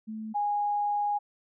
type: tone pair in turn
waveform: sine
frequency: 218.3 / 824.2 Hz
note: A3 / G#5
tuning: -13 / -13 cents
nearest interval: octave + major seventh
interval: 2300 cents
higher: second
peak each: -34 / -25 dBFS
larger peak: second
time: 0.07-0.34 / 0.34-1.19 s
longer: second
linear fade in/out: 20 ms
effects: none